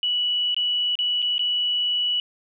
sine tone with dropouts, 2946 Hz, F#7, 8 cents flat, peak -20 dBFS, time 0.03-2.2 s, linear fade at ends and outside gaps 1 ms, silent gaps 0.545-0.565 / 0.954-0.989 / 1.22-1.225 / 1.381-1.393 s, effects none

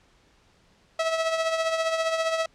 sawtooth tone with tremolo, 650 Hz, E5, 24 cents flat, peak -17 dBFS, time 0.99-2.46 s, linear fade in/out 5 ms, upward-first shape triangle, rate 15 Hz, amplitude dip 60%, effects pink hiss -61 dBFS RMS until 2.54 s + low-pass 6000 Hz 12 dB/octave

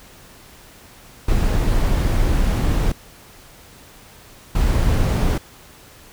brown noise bursts at uneven times, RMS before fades -17 dBFS, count 2, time 1.28-2.92 / 4.55-5.38 s, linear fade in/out 5 ms, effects pink hiss -45 dBFS RMS until 6.12 s

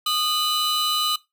45% pulse tone cluster, 1230 / 2976 / 4012 Hz, D#6 / F#7 / B7, -20 / +9 / +26 cents, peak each -25 dBFS, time 0.06-1.16 s, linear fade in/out 5 ms, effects noise-tail reverb RT60 0.2 s tail -19 dB re dry

